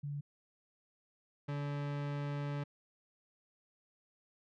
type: tone pair in turn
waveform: sine / 40% pulse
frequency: 144 / 144 Hz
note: D3 / D3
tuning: -34 / -34 cents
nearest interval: unison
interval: 0 cents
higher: neither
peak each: -37 / -35 dBFS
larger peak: second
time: 0.03-0.21 / 1.48-2.64 s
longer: second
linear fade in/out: 10 ms
effects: low-pass 3000 Hz 12 dB/octave